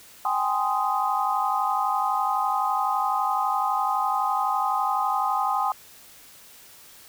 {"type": "chord", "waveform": "sine", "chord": "Ab major seventh", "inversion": "third", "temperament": "just", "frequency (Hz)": [778.7, 830.6, 1038.3, 1245.9], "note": ["G5", "Ab5", "C6", "Eb6"], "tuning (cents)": [-12, 0, -14, 2], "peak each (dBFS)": -27, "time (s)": [0.25, 5.72], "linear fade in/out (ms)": 2, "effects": ["white hiss -49 dBFS RMS until 7.08 s"]}